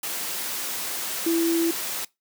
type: tone in noise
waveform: sine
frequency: 333 Hz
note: E4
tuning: 18 cents sharp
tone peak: -19 dBFS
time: 1.26-1.71 s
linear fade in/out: 5 ms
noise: white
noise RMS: -30 dBFS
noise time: 0.03-2.05 s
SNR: +8 dB
effects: noise-tail reverb RT60 0.2 s tail -22 dB re dry + high-pass 200 Hz 12 dB/octave